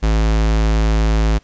square tone, 54.1 Hz, A1, 29 cents flat, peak -13 dBFS, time 0.02-1.39 s, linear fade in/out 20 ms, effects pink hiss -54 dBFS RMS until 1.43 s + resampled to 16000 Hz

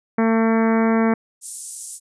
harmonic tone, 225.1 Hz, A3, 40 cents sharp, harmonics 1 / 2 / 3 / 4 / 5 / 6 / 7 / 8 / 9 / 10, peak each -16 / -22 / -26 / -28 / -30 / -32 / -33 / -34 / -35 / -36 dBFS, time 0.18-1.14 s, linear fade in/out 5 ms
pink high-pass noise, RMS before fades -28 dBFS, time 1.41-2 s, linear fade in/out 50 ms, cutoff 8200 Hz, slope 24 dB/octave
effects resampled to 22050 Hz

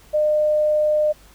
sine tone, 606 Hz, D#5, 46 cents flat, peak -15 dBFS, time 0.13-1.13 s, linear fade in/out 20 ms, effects added 50 Hz sine -50 dBFS peak until 1.34 s + pink hiss -51 dBFS RMS until 1.34 s

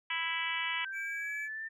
harmonic tone, 329.6 Hz, E4, in tune, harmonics 3 / 4 / 5 / 6 / 7 / 8 / 9 / 10, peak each -40 / -45 / -41 / -37 / -37 / -42 / -39 / -46 dBFS, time 0.1-0.85 s, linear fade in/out 5 ms
sine exponential sweep, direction up, 1550 to 1800 Hz, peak -37 dBFS, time 0.84-1.69 s, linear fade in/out 20 ms
triangle tone, 2307 Hz, D7, 31 cents flat, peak -36 dBFS, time 0.92-1.49 s, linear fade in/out 50 ms
effects none

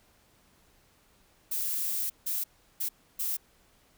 violet noise bursts at uneven times, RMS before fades -31 dBFS, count 4, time 1.51-2.1 / 2.26-2.44 / 2.8-2.89 / 3.19-3.37 s, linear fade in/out 10 ms, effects pink hiss -64 dBFS RMS until 3.97 s

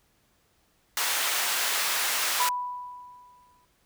pink high-pass noise, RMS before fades -27 dBFS, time 0.97-2.49 s, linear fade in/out 2 ms, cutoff 1100 Hz, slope 12 dB/octave
sine tone with exponential decay, 987.8 Hz, B5, in tune, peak -22 dBFS, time 2.4-3.65 s, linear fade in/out 1 ms, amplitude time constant 270 ms
effects pink hiss -67 dBFS RMS until 3.85 s

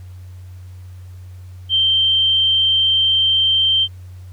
sine tone, 3136 Hz, G7, in tune, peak -12 dBFS, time 1.69-3.88 s, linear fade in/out 50 ms, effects added 91 Hz sine -33 dBFS peak until 4.32 s + pink hiss -54 dBFS RMS until 4.32 s

